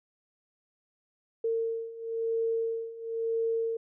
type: beating tone pair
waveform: sine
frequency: 454.4 / 455.39 Hz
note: A#4 / A#4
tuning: -44 / -40 cents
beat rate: 0.99 Hz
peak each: -33 / -30 dBFS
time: 1.44-3.77 s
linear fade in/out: 5 ms
effects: none